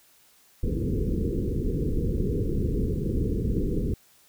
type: low-pass noise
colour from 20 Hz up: pink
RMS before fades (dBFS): -26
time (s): 0.63-3.94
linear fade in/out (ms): 5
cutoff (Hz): 480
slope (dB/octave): 96
effects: white hiss -59 dBFS RMS until 4.28 s